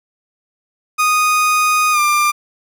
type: tone with pitch glide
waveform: 30% pulse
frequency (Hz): 1240 to 1192.2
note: D#6 to D6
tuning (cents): -6 to +26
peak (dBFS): -9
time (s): 0.98-2.32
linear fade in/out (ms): 20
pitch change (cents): -68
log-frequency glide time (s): 1.92-1.99
effects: none